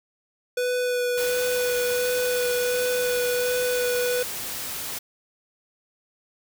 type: tone with vibrato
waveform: square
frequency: 493.9 Hz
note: B4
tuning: in tune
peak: -23 dBFS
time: 0.57-4.23 s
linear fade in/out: 5 ms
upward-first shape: sine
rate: 1.4 Hz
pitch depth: 11 cents each way
type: noise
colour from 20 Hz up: white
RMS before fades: -32 dBFS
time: 1.17-4.99 s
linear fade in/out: 10 ms
effects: none